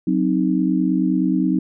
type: chord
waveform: sine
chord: C diminished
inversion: second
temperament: equal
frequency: 185 / 261.6 / 311.1 Hz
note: Gb3 / C4 / Eb4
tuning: 0 / 0 / 0 cents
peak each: -20 dBFS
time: 0.07-1.59 s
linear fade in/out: 5 ms
effects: none